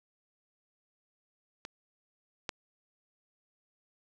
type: clicks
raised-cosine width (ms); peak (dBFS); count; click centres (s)
0.2; -23 / -16; 2; 1.651 / 2.492
effects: none